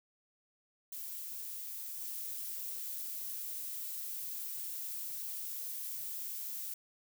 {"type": "noise with level steps", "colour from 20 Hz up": "violet", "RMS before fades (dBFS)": [-43, -41], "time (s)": [0.92, 6.74], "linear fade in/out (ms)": 5, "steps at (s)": 2, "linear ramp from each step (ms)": 20, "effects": []}